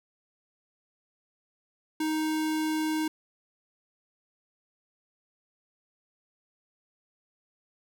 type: tone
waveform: square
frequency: 312.2 Hz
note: D#4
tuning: 6 cents sharp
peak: -27 dBFS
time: 2-3.08 s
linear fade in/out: 5 ms
effects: none